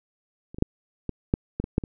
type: clicks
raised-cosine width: 3 ms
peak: -28 / -21 / -6 / -15 / -7 / -13 / -17 / -7 / -20 dBFS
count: 9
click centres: 0.545 / 0.585 / 0.624 / 1.093 / 1.339 / 1.6 / 1.641 / 1.781 / 1.838 s
effects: none